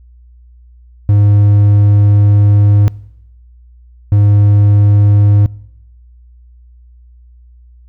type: tone pair in turn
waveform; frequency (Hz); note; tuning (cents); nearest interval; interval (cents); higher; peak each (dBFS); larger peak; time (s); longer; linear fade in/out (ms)
triangle; 102.6 / 102.6; G#2 / G#2; -21 / -21; unison; 0; neither; -3; neither; 1.09-2.88 / 4.12-5.46; first; 0
effects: noise-tail reverb RT60 0.9 s tail -24 dB re dry + added 60 Hz sine -38 dBFS peak until 7.88 s